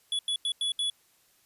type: tone bursts at uneven times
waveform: square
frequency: 3400 Hz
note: G#7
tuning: 40 cents sharp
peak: -27 dBFS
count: 5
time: 0.12-0.19 / 0.28-0.36 / 0.45-0.52 / 0.61-0.72 / 0.79-0.9 s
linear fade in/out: 2 ms
effects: white hiss -65 dBFS RMS until 1.45 s + resampled to 32000 Hz